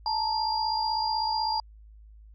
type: tone cluster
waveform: sine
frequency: 868 / 924 / 4799 Hz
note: A5 / A#5 / D8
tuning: -24 / -16 / +37 cents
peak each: -27 / -31 / -30 dBFS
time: 0.06-1.6 s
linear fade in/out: 2 ms
effects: added 53 Hz sine -47 dBFS peak until 2.34 s + MP3 64 kbps